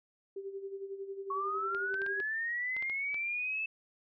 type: tone with tremolo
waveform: sine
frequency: 392 Hz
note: G4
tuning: in tune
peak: -36 dBFS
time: 0.36-2.21 s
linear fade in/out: 5 ms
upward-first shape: sine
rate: 11 Hz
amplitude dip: 65%
type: linear sweep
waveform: sine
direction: up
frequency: 1100 to 2637 Hz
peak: -32 dBFS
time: 1.3-3.66 s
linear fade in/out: 5 ms
type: clicks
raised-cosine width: 0.3 ms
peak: -30 dBFS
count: 9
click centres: 1.748 / 1.942 / 2.018 / 2.064 / 2.201 / 2.766 / 2.825 / 2.898 / 3.144 s
effects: none